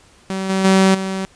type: tone with level steps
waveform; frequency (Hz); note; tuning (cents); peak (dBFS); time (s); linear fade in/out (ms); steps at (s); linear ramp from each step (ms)
sawtooth; 191.1; G3; -44; -17 / -12 / -6 / -17; 0.3-1.25; 0; 0.49 / 0.64 / 0.94; 10
effects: pink hiss -50 dBFS RMS until 1.35 s + resampled to 22050 Hz